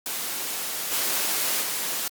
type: noise with level steps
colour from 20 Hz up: white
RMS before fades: -30 / -25 / -28 dBFS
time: 0.06-2.08 s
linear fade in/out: 2 ms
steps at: 0.91 / 1.61 s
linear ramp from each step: 20 ms
effects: high-pass 200 Hz 12 dB/octave + Opus 48 kbps